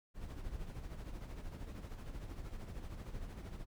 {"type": "noise with tremolo", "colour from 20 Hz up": "brown", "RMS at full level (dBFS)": -43, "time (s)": [0.14, 3.66], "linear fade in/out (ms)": 50, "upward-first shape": "sine", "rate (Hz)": 13, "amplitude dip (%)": 55, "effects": []}